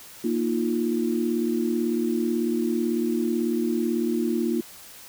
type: chord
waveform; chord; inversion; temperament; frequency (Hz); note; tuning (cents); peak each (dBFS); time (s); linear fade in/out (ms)
sine; Bb suspended fourth; none; equal; 233.1 / 311.1 / 349.2; Bb3 / Eb4 / F4; 0 / 0 / 0; -25 / -28 / -26; 0.24-4.61; 5
effects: white hiss -45 dBFS RMS until 5.08 s